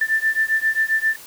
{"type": "beating tone pair", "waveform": "sine", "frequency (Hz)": [1769, 1776.5], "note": ["A6", "A6"], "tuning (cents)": [9, 16], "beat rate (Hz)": 7.5, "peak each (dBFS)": [-20, -20], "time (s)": [0.01, 1.16], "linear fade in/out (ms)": 5, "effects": ["white hiss -41 dBFS RMS until 1.26 s"]}